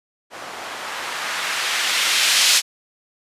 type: noise with low-pass filter sweep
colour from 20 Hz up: violet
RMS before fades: -21 dBFS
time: 0.3-2.62 s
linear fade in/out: 50 ms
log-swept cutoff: 700 to 4000 Hz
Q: 0.88
effects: resampled to 32000 Hz